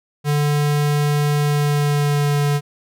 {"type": "tone with pitch glide", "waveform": "square", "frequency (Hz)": [146.83, 144.89], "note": ["D3", "D3"], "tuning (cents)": [0, -23], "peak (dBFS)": -16, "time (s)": [0.24, 2.61], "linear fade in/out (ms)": 50, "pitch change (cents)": -23, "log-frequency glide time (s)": [1.38, 2.44], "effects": []}